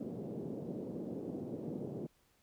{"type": "band-pass noise", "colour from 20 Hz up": "pink", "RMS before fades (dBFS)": -42, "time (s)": [0, 2.07], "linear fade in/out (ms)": 10, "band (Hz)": [150, 490], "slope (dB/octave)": 24, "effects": ["pink hiss -72 dBFS RMS until 2.42 s"]}